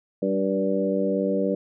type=harmonic tone with a mistuned harmonic; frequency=97 Hz; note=G2; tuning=18 cents flat; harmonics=2 / 3 / 4 / 5 / 6; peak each=-26 / -28 / -30 / -26 / -28 dBFS; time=0.22-1.55 s; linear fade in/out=5 ms; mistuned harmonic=4; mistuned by=-18 cents; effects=none